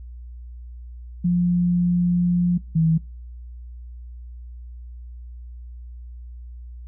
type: tone pair in turn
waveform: sine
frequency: 176.2 / 162.04 Hz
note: F3 / E3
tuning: +16 / -29 cents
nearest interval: minor second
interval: 145 cents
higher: first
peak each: -16 / -15 dBFS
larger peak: second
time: 1.24-2.58 / 2.75-2.98 s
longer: first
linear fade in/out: 10 ms
effects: noise-tail reverb RT60 0.4 s tail -25 dB re dry + added 60 Hz sine -35 dBFS peak until 6.87 s